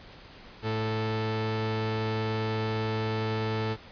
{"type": "tone pair together", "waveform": "sawtooth", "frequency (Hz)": [109.9, 219.8], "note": ["A2", "A3"], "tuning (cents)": [-2, -2], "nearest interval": "octave", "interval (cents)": 1200, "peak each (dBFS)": -25, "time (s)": [0.62, 3.77], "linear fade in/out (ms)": 50, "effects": ["pink hiss -49 dBFS RMS until 3.91 s", "resampled to 11025 Hz"]}